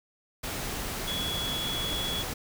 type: tone in noise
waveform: sine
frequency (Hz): 3368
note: G#7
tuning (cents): +24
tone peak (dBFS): -31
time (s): 1.07-2.23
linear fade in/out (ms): 10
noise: pink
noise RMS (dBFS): -34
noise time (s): 0.43-2.34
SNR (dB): 0
effects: none